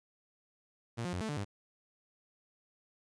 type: tone with pitch steps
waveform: sawtooth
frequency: 116.8 / 177.7 / 89.7 / 219.6 / 147.5 / 100.9 Hz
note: A#2 / F3 / F2 / A3 / D3 / G#2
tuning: +4 / +30 / +47 / -3 / +8 / -49 cents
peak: -31 dBFS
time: 0.97-1.45 s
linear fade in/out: 20 ms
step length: 80 ms
effects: resampled to 22050 Hz + 12-bit